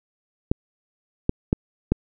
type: clicks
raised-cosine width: 3 ms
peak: -5 dBFS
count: 4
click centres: 0.515 / 1.294 / 1.529 / 1.92 s
effects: none